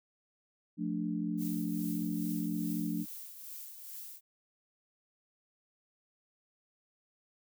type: chord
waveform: sine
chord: D minor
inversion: first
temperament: just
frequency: 176.2 / 220.2 / 293.7 Hz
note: F3 / A3 / D4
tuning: +16 / +2 / 0 cents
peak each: -36 dBFS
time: 0.77-3.06 s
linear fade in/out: 50 ms
type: noise with tremolo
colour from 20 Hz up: violet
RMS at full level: -44 dBFS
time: 1.37-4.21 s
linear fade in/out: 50 ms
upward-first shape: triangle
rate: 2.4 Hz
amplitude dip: 55%
effects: none